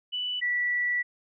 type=tone pair in turn; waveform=sine; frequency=2973 / 1954.7 Hz; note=F#7 / B6; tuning=+8 / -18 cents; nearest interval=perfect fifth; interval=726 cents; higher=first; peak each=-28 / -24 dBFS; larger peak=second; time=0.12-0.41 / 0.41-1.03 s; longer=second; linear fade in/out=20 ms; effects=none